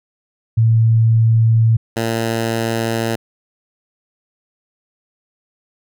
sine / 10% pulse tone pair in turn, 113.1 / 114.15 Hz, A2 / A#2, +48 / -36 cents, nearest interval unison, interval 16 cents, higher second, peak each -9 dBFS, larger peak neither, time 0.57-1.77 / 1.96-3.16 s, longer neither, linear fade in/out 10 ms, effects none

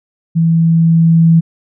sine tone with level ramp, 164.81 Hz, E3, in tune, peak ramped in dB -8 to -4 dBFS, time 0.35-1.41 s, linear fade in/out 20 ms, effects none

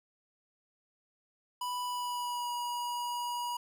square tone with pitch glide, 987.8 to 965.2 Hz, B5 to B5, 0 to -40 cents, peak -34 dBFS, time 1.61-3.57 s, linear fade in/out 5 ms, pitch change -40 cents, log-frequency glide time 1.83-2.52 s, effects 11-bit

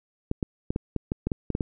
clicks, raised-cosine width 3 ms, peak -13 dBFS, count 11, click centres 0.314 / 0.428 / 0.705 / 0.761 / 0.963 / 1.119 / 1.27 / 1.318 / 1.503 / 1.551 / 1.608 s, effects none

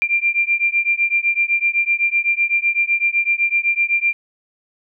sine beating tone pair, 2375 / 2382.9 Hz, D7 / D7, +19 / +25 cents, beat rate 7.9 Hz, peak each -18 dBFS, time 0.02-4.13 s, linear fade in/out 0 ms, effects none

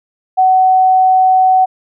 sine tone, 750 Hz, F#5, 23 cents sharp, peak -6 dBFS, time 0.37-1.66 s, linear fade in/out 20 ms, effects none

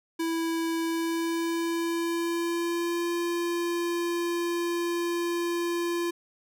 square tone with pitch glide, 329.6 to 343.8 Hz, E4 to F4, 0 to -27 cents, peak -27 dBFS, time 0.19-6.11 s, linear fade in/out 10 ms, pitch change +73 cents, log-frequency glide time 0.8-3.12 s, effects none

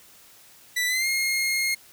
sawtooth tone with pitch glide, 1975.5 to 2142 Hz, B6 to C7, 0 to +40 cents, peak -19 dBFS, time 0.76-1.75 s, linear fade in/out 10 ms, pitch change +140 cents, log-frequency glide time 0.87-1.08 s, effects white hiss -52 dBFS RMS until 1.92 s

